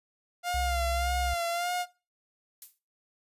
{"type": "tone with vibrato", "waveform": "sawtooth", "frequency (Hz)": 698.5, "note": "F5", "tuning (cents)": 0, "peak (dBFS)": -25, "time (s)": [0.43, 1.86], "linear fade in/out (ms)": 50, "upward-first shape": "sine", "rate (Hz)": 1.7, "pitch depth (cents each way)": 46}
{"type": "tone with pitch glide", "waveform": "sine", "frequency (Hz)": [65.41, 64.92], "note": ["C2", "C2"], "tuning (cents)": [0, -13], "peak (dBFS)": -30, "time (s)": [0.54, 1.34], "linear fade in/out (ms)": 5, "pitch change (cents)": -13, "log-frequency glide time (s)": [0.86, 1.23]}
{"type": "noise with exponential decay", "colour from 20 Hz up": "violet", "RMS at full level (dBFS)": -38, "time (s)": [2.62, 2.79], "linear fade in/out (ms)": 1, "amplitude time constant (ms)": 35}
{"effects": ["noise-tail reverb RT60 0.3 s tail -19 dB re dry", "resampled to 32000 Hz"]}